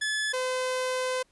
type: tone pair in turn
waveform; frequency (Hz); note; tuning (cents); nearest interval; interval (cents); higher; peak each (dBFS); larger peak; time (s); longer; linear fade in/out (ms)
sawtooth; 1720 / 511.4; A6 / C5; -40 / -40; octave + major sixth; 2100; first; -23; neither; 0.01-0.33 / 0.33-1.23; second; 10
effects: pink hiss -67 dBFS RMS until 1.31 s + resampled to 24000 Hz